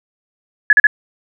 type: tone bursts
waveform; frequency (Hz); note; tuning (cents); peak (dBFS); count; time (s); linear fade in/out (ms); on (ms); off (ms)
sine; 1700; G#6; +40; -4; 3; 0.7-0.869; 2; 29; 41
effects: none